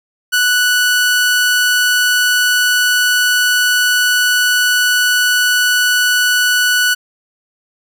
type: tone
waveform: sawtooth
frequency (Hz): 1480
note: F#6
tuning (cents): 0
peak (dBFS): -7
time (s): 0.32-6.95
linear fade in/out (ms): 20
effects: none